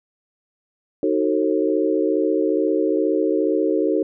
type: chord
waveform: sine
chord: D# diminished seventh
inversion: none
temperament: just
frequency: 311.1 / 373.4 / 448 / 537.6 Hz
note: D#4 / F#4 / A4 / C5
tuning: 0 / +16 / +31 / +47 cents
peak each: -21 / -22 / -22 / -25 dBFS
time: 1.03-4.03 s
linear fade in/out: 2 ms
effects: none